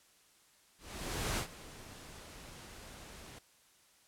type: noise with ADSR envelope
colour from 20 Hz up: pink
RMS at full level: -34 dBFS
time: 0.78-3.39 s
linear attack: 600 ms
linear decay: 88 ms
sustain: -17 dB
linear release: 7 ms
effects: white hiss -66 dBFS RMS until 4.07 s + low-pass 11000 Hz 12 dB/octave